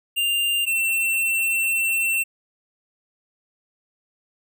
square tone pair in turn, 2794 / 2698 Hz, F7 / E7, 0 / +40 cents, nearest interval minor second, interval 60 cents, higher first, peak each -20 dBFS, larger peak neither, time 0.16-0.66 / 0.66-2.24 s, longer second, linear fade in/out 20 ms, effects none

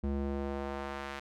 square tone with band-pass filter sweep, 69.5 Hz, C#2, 5 cents sharp, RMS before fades -36 dBFS, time 0.03-1.2 s, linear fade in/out 10 ms, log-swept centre 200 to 1900 Hz, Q 0.78, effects none

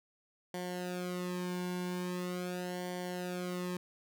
sawtooth tone with flanger, 179.7 Hz, F3, 50 cents sharp, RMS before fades -38 dBFS, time 0.54-3.77 s, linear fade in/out 2 ms, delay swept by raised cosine 0.77 to 1.6 ms, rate 0.42 Hz, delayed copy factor -0.9, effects none

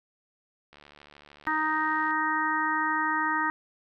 click train, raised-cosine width 0.3 ms, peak -34 dBFS, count 102, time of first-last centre 0.73-2.108 s, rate 73.3 Hz
harmonic tone, 311.1 Hz, D#4, in tune, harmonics 1 / 3 / 4 / 5 / 6, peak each -34 / -29 / -30 / -32 / -30 dBFS, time 1.47-3.5 s, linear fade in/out 0 ms
effects none

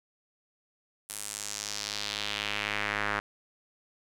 square tone with band-pass filter sweep, 51.91 Hz, G#1, in tune, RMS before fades -34 dBFS, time 1.09-3.2 s, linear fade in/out 10 ms, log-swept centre 10000 to 1500 Hz, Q 1.9, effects none

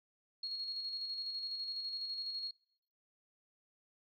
sine tone with tremolo, 4300 Hz, C8, 47 cents sharp, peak -37 dBFS, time 0.43-2.51 s, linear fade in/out 5 ms, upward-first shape square, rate 12 Hz, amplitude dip 35%, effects noise-tail reverb RT60 0.7 s tail -23 dB re dry

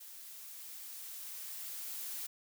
blue noise with level ramp, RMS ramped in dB -51 to -41 dBFS, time 0-2.27 s, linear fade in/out 10 ms, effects none

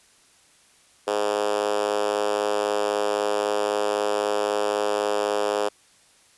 5% pulse tone with high-pass filter, 103.83 Hz, G#2, in tune, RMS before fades -24 dBFS, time 1.07-5.69 s, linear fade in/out 10 ms, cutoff 450 Hz, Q 3.3, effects white hiss -57 dBFS RMS until 6.37 s + resampled to 24000 Hz

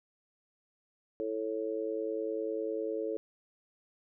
harmonic tone, 110 Hz, A2, in tune, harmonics 3 / 4 / 5, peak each -38 / -34 / -38 dBFS, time 1.2-3.17 s, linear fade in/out 0 ms, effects none

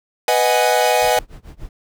45% pulse chord, G# minor seventh, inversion first, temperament equal, 493.9 / 622.3 / 740 / 830.6 Hz, B4 / D#5 / F#5 / G#5, 0 / 0 / 0 / 0 cents, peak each -19 dBFS, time 0.28-1.19 s, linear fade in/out 2 ms
brown noise with tremolo, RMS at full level -33 dBFS, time 1.02-1.69 s, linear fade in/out 2 ms, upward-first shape sine, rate 6.9 Hz, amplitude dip 95%
effects none

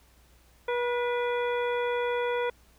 harmonic tone with a mistuned harmonic, 484.3 Hz, B4, 34 cents flat, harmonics 1 / 2 / 3 / 4 / 5 / 7, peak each -27 / -33 / -37 / -39 / -41 / -44 dBFS, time 0.68-2.5 s, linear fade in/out 5 ms, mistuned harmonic 4, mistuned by +49 cents, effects added 60 Hz sine -59 dBFS peak until 2.78 s + pink hiss -62 dBFS RMS until 2.78 s

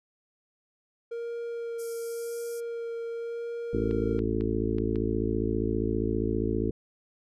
triangle tone with vibrato, 466.2 Hz, A#4, in tune, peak -30 dBFS, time 1.11-4.2 s, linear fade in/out 10 ms, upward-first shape sine, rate 0.92 Hz, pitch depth 11 cents each way
white band-pass noise, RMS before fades -48 dBFS, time 1.78-2.61 s, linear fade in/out 20 ms, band 4700 to 13000 Hz, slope 96 dB/octave
harmonic tone, 55 Hz, A1, in tune, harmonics 1 / 2 / 4 / 5 / 6 / 7 / 8, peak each -33 / -33 / -33 / -33 / -33 / -33 / -33 dBFS, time 3.73-6.71 s, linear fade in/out 5 ms
clicks, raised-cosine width 0.3 ms, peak -30 dBFS, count 5, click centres 3.911 / 4.191 / 4.409 / 4.784 / 4.958 s
effects none

